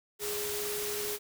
sine tone in noise, 415.3 Hz, G#4, in tune, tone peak -36 dBFS, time 0.19-1.19 s, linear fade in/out 50 ms, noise white, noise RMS -36 dBFS, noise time 0.19-1.19 s, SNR -3 dB, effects none

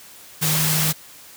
sine tone in noise, 155.56 Hz, D#3, in tune, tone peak -22 dBFS, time 0.41-0.93 s, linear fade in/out 20 ms, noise white, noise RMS -21 dBFS, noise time 0.41-0.93 s, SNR -4 dB, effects white hiss -44 dBFS RMS until 1.36 s + high-pass 60 Hz 12 dB/octave

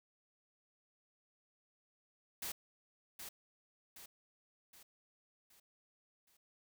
white noise with echo, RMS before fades -42 dBFS, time 2.42-2.52 s, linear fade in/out 5 ms, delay 770 ms, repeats 5, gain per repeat -6 dB, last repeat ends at 6.37 s, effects none

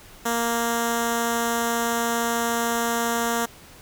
5% pulse tone with notch filter, 233.1 Hz, A#3, in tune, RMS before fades -24 dBFS, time 0.25-3.46 s, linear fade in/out 10 ms, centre 2400 Hz, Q 1, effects pink hiss -47 dBFS RMS until 3.81 s

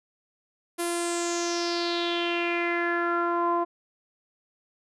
sawtooth tone with low-pass filter sweep, 344 Hz, F4, 26 cents flat, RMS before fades -27 dBFS, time 0.78-3.65 s, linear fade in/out 20 ms, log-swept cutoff 11000 to 910 Hz, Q 5, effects none

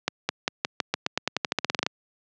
accelerating click train, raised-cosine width 0.2 ms, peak -5 dBFS, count 19, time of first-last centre 0.08-1.865 s, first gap 210 ms, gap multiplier 0.9, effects high-pass 150 Hz 12 dB/octave + low-pass 6000 Hz 12 dB/octave

